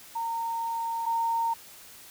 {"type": "tone pair in turn", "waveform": "sine", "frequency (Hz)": [919, 919], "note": ["A#5", "A#5"], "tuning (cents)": [-25, -25], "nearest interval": "unison", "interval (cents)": 0, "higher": "neither", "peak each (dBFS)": [-28, -24], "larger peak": "second", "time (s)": [[0.15, 1.06], [1.06, 1.54]], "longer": "first", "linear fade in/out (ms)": 10, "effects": ["white hiss -49 dBFS RMS until 2.1 s"]}